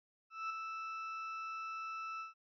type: tone with ADSR envelope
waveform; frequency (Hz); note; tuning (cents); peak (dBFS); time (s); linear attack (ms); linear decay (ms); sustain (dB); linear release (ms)
35% pulse; 1318.5; E6; 0; -34; 0.3-2.34; 200; 6; -5; 140
effects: resampled to 11025 Hz

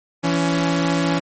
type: tone pair together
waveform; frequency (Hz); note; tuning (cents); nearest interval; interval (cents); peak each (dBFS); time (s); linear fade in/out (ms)
sawtooth; 167.4 / 280.5; E3 / C#4; +27 / +21; major sixth; 894; -16; 0.23-1.2; 20
effects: MP3 32 kbps

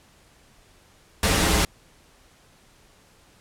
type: noise with comb filter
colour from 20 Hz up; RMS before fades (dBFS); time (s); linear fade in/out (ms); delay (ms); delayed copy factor
pink; -20; 1.23-1.65; 2; 8.1; -0.7
effects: pink hiss -56 dBFS RMS until 3.4 s + low-pass 11000 Hz 12 dB/octave

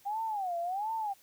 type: tone with vibrato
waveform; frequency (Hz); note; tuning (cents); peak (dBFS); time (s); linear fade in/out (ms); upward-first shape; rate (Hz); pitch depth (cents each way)
sine; 783; G5; -2; -31; 0.05-1.14; 20; sine; 1.4; 240
effects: white hiss -62 dBFS RMS until 1.22 s

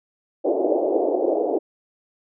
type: band-pass noise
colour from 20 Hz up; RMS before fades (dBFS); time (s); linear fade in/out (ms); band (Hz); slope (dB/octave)
pink; -21; 0.44-1.59; 20; 320 to 690; 48
effects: none

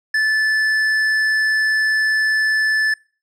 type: tone with tanh clipping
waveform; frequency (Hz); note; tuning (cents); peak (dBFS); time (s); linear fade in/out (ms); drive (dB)
triangle; 1745; A6; -15; -16; 0.14-2.94; 5; 12
effects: noise-tail reverb RT60 0.4 s tail -25 dB re dry

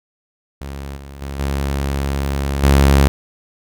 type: tone with level steps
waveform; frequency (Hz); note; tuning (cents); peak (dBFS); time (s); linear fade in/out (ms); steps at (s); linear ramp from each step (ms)
sawtooth; 69.3; C#2; 0; -23 / -29 / -21 / -14 / -5; 0.61-3.08; 0; 0.96 / 1.21 / 1.39 / 2.63; 10
effects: none

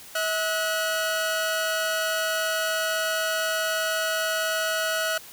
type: tone pair together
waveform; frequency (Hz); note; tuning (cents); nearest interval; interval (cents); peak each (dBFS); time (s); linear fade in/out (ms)
sawtooth; 643.4 / 1468; E5 / F#6; -42 / -14; octave + major second; 1428; -23; 0.15-5.18; 5
effects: white hiss -45 dBFS RMS until 5.32 s

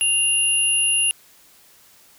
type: tone pair together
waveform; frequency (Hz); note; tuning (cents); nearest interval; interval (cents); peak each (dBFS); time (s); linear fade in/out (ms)
sine; 2794 / 10549; F7 / E9; 0 / 0; octave + major seventh; 2300; -19 / -19; 0.01-1.11; 0
effects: white hiss -52 dBFS RMS until 2.18 s

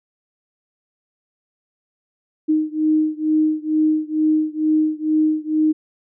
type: beating tone pair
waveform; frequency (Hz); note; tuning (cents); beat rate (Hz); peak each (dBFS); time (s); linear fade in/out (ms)
sine; 309.2 / 311.4; D#4 / D#4; -11 / +2; 2.2; -18 / -19; 2.48-5.73; 20
effects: none

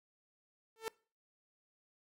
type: tone with exponential growth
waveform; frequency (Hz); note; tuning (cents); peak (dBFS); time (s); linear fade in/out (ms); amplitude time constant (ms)
sawtooth; 447; A4; +27; -29; 0.76-0.88; 0; 26
effects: noise-tail reverb RT60 0.4 s tail -24 dB re dry + AAC 64 kbps

